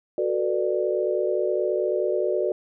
sine chord, B minor seventh, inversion second, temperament just, 370.4 / 444.5 / 493.9 / 592.7 Hz, F#4 / A4 / B4 / D5, +2 / +18 / 0 / +16 cents, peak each -25 / -28 / -29 / -26 dBFS, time 0.18-2.52 s, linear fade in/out 2 ms, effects none

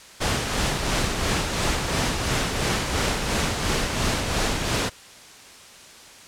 pink noise with tremolo, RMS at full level -22 dBFS, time 0.2-4.9 s, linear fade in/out 20 ms, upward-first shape sine, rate 2.9 Hz, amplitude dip 40%, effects white hiss -45 dBFS RMS until 6.27 s + low-pass 8000 Hz 12 dB/octave

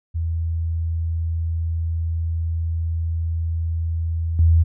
sine tone with level steps, 82.41 Hz, E2, in tune, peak -20 / -11 dBFS, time 0.14-4.64 s, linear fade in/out 20 ms, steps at 4.39 s, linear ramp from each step 2 ms, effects none

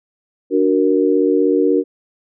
sine chord, D augmented, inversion none, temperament equal, 293.7 / 370 / 466.2 Hz, D4 / F#4 / A#4, 0 / 0 / 0 cents, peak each -16 dBFS, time 0.5-1.84 s, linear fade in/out 50 ms, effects none

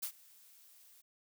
blue noise with ADSR envelope, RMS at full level -37 dBFS, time 0.02-1.02 s, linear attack 14 ms, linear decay 80 ms, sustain -24 dB, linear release 18 ms, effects none

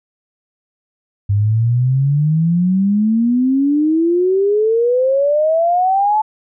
sine exponential sweep, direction up, 99 to 873 Hz, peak -11 dBFS, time 1.29-6.22 s, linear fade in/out 10 ms, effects none

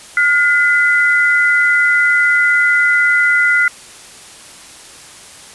sine tone pair together, 1429.1 / 2021 Hz, F6 / B6, +39 / +39 cents, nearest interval tritone, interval 600 cents, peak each -12 dBFS, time 0.17-3.68 s, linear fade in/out 2 ms, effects white hiss -37 dBFS RMS until 5.54 s + resampled to 24000 Hz

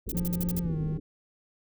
pink low-pass noise, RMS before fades -36 dBFS, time 0.06-1 s, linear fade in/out 10 ms, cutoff 440 Hz, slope 48 dB/octave
violet noise bursts, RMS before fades -34 dBFS, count 7, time 0.09-0.593 s, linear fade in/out 2 ms, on 29 ms, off 50 ms
triangle tone with pitch glide, 175.5 to 155.45 Hz, F3 to D#3, +9 to -1 cents, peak -26 dBFS, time 0.14-0.98 s, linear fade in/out 10 ms, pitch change -210 cents, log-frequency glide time 0.61-0.76 s
effects none

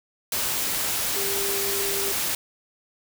sine tone in noise, 397.2 Hz, G4, 23 cents sharp, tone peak -30 dBFS, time 1.16-2.12 s, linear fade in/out 2 ms, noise white, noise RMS -26 dBFS, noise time 0.32-2.35 s, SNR -7 dB, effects none

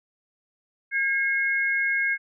sine tone pair together, 1622 / 2165 Hz, G#6 / C#7, -41 / -41 cents, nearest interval perfect fourth, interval 500 cents, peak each -24 dBFS, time 0.91-2.18 s, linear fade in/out 50 ms, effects none

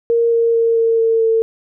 sine tone with pitch steps, 465.5 / 462.3 / 459.1 / 455.9 / 452.8 / 449.6 Hz, A#4 / A#4 / A#4 / A#4 / A4 / A4, -2 / -14 / -26 / -39 / +50 / +37 cents, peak -11 dBFS, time 0.1-1.42 s, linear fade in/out 0 ms, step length 220 ms, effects none

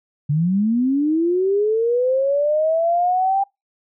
sine linear sweep, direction up, 140 to 794 Hz, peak -15 dBFS, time 0.29-3.44 s, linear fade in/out 10 ms, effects noise-tail reverb RT60 0.2 s tail -25 dB re dry

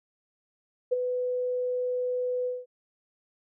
sine tone with ADSR envelope, 498.6 Hz, B4, 16 cents sharp, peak -19 dBFS, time 0.91-2.66 s, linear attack 18 ms, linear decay 17 ms, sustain -7 dB, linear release 200 ms, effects none

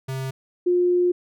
square / sine tone pair in turn, 132.6 / 355.8 Hz, C3 / F4, +23 / +32 cents, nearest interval octave + perfect fourth, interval 1709 cents, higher second, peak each -27 / -16 dBFS, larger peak second, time 0.08-0.31 / 0.66-1.12 s, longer second, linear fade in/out 10 ms, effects none

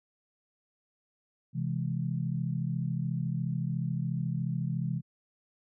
sine chord, C augmented, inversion none, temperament equal, 130.81 / 164.81 / 207.7 Hz, C3 / E3 / G#3, 0 / 0 / 0 cents, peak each -32 / -32 / -38 dBFS, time 1.53-5.02 s, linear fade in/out 50 ms, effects none

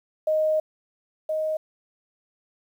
sine tone pair in turn, 622.3 / 624.9 Hz, D#5 / D#5, 0 / +7 cents, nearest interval unison, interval 7 cents, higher second, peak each -19 / -23 dBFS, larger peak first, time 0.27-0.6 / 1.29-1.57 s, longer first, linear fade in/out 5 ms, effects 9-bit

